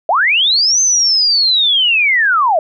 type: linear two-way sweep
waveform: sine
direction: up then down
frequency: 595 to 6272 to 595 Hz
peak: -9 dBFS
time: 0.09-2.59 s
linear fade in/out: 2 ms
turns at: 0.81 s
effects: none